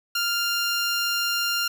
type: tone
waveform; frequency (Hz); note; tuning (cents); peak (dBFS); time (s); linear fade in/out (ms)
15% pulse; 1396.9; F6; 0; -16; 0.15-1.68; 5
effects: none